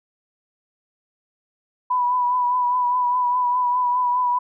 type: tone with vibrato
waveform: sine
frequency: 987.8 Hz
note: B5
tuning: in tune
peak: -17 dBFS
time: 1.9-4.39 s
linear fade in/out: 10 ms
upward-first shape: triangle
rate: 4.9 Hz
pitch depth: 36 cents each way
effects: none